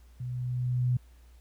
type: tone with level ramp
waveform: sine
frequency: 124.6 Hz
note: B2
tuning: 16 cents sharp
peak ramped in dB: -33 to -22 dBFS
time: 0.2-0.97 s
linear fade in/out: 5 ms
effects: added 60 Hz sine -52 dBFS peak until 1.4 s + pink hiss -66 dBFS RMS until 1.4 s